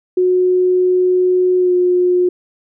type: tone with pitch glide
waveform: sine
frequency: 365.2 to 359.5 Hz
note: F#4 to F#4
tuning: -23 to -50 cents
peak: -10 dBFS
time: 0.17-2.29 s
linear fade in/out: 5 ms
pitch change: -27 cents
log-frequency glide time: 1.58-1.73 s
effects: none